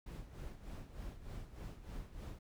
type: noise with tremolo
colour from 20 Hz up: brown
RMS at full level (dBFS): -45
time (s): 0.06-2.39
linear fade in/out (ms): 5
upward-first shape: sine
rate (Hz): 3.3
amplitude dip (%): 70
effects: none